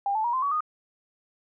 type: tone with pitch steps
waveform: sine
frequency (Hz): 800 / 872.4 / 951.4 / 1037.5 / 1131.4 / 1233.8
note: G5 / A5 / A#5 / C6 / C#6 / D#6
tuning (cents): +35 / -15 / +35 / -15 / +35 / -15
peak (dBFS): -23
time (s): 0.06-0.606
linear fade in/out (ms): 2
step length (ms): 91
effects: none